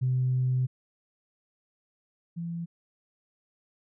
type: tone pair in turn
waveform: sine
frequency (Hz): 127.9 / 169.19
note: C3 / E3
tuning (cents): -39 / +45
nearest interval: perfect fourth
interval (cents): 484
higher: second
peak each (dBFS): -22 / -31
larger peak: first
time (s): 0.01-0.67 / 2.36-2.66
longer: first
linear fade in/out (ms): 20
effects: tanh soft clip ceiling -18 dBFS